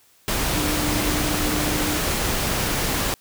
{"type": "tone in noise", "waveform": "sine", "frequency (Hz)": 300, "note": "D4", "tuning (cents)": 37, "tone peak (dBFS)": -27, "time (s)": [0.55, 1.97], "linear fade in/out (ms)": 0, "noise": "pink", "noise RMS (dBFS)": -23, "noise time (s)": [0.28, 3.14], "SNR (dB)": -7, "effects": ["white hiss -57 dBFS RMS until 3.2 s"]}